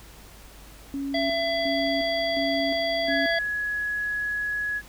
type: tone with tremolo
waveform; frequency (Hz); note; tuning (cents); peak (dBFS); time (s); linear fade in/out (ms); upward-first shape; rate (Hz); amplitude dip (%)
sine; 277.3; C#4; +1; -27; 0.94-3.26; 0; square; 1.4; 70
type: harmonic tone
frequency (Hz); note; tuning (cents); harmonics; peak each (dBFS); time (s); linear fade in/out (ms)
670; E5; +28; 1 / 3 / 5 / 7; -25 / -30 / -32 / -33; 1.14-3.39; 5
type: tone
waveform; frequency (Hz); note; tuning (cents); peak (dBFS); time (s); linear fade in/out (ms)
sine; 1681; G#6; +20; -25; 3.07-4.82; 50
effects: added 50 Hz sine -48 dBFS peak until 4.88 s + pink hiss -49 dBFS RMS until 4.88 s